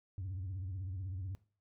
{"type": "tone with vibrato", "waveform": "sine", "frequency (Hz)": 93.6, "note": "F#2", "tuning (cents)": 20, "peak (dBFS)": -36, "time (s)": [0.18, 1.35], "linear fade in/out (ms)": 0, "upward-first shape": "sine", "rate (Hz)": 16, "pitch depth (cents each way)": 130, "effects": ["noise-tail reverb RT60 0.4 s tail -20 dB re dry", "tanh soft clip ceiling -36 dBFS"]}